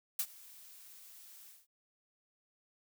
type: noise with ADSR envelope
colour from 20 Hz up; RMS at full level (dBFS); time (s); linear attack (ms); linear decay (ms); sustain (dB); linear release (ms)
blue; -32; 0.19-1.67; 4; 62; -23; 190
effects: none